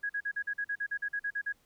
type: tone bursts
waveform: sine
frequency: 1656 Hz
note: G#6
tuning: 5 cents flat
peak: -30 dBFS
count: 14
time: 0.03-1.526 s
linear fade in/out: 10 ms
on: 66 ms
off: 44 ms
effects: pink hiss -69 dBFS RMS until 1.65 s